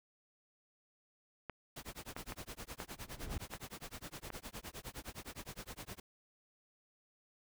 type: clicks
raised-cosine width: 0.5 ms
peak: -27 dBFS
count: 6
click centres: 1.497 / 2.165 / 2.322 / 2.802 / 3.537 / 4.303 s
type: noise with tremolo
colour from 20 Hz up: pink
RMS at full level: -45 dBFS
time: 1.76-6 s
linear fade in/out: 5 ms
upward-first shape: sine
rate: 9.7 Hz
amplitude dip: 100%
type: noise with exponential growth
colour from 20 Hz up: brown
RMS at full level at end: -36 dBFS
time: 2.82-3.38 s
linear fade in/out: 5 ms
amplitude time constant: 120 ms
effects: none